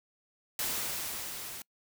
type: noise with level ramp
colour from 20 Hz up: white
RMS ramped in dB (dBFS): -32 to -43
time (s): 0.59-1.62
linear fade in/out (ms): 2
effects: noise-tail reverb RT60 0.1 s tail -25 dB re dry